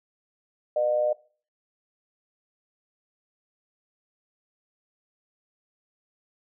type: tone with amplitude modulation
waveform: sine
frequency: 608 Hz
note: D#5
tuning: 40 cents flat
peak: -18 dBFS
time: 0.76-1.13 s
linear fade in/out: 5 ms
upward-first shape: sine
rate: 120 Hz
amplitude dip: 65%
effects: noise-tail reverb RT60 0.4 s tail -21 dB re dry